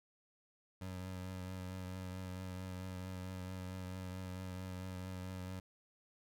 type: tone with vibrato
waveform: 25% pulse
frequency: 92.5 Hz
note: F#2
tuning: in tune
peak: -39 dBFS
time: 0.81-5.6 s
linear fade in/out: 5 ms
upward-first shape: triangle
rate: 4.5 Hz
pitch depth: 29 cents each way
effects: none